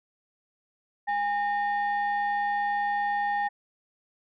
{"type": "tone pair together", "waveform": "sine", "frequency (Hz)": [817.4, 1835], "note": ["G#5", "A#6"], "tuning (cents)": [-28, -28], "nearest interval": "octave + major second", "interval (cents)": 1400, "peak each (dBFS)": [-24, -30], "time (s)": [1.07, 3.49], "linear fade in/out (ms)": 20, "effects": ["tanh soft clip ceiling -20 dBFS"]}